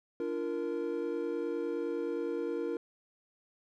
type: chord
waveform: triangle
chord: Bb major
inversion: first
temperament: equal with one note detuned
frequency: 293.7 / 343.4 / 466.2 Hz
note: D4 / F4 / Bb4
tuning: 0 / -29 / 0 cents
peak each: -37 / -34 / -33 dBFS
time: 0.2-2.77 s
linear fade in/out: 2 ms
effects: none